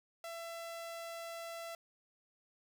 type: tone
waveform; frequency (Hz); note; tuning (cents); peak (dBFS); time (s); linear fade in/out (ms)
sawtooth; 670; E5; +28; -39; 0.24-1.75; 2
effects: none